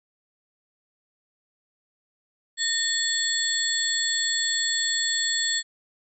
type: tone cluster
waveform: sine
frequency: 1833 / 3457 / 4360 / 7660 Hz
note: A#6 / A7 / C#8 / A#8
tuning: -30 / -31 / -29 / +46 cents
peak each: -28 dBFS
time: 2.57-5.63 s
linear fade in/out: 50 ms
effects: none